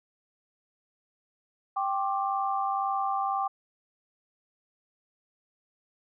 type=chord; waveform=sine; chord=G suspended fourth; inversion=none; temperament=equal with one note detuned; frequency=784 / 1072.8 / 1174.7 Hz; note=G5 / C6 / D6; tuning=0 / +43 / 0 cents; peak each=-28 / -34 / -31 dBFS; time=1.76-3.48 s; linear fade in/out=10 ms; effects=none